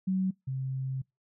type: tone pair in turn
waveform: sine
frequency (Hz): 188.3 / 132.3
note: F#3 / C3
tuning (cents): +31 / +20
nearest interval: tritone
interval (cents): 611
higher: first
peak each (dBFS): -25 / -30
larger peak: first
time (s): 0.07-0.31 / 0.47-1.02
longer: second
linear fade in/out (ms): 10
effects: noise-tail reverb RT60 0.2 s tail -25 dB re dry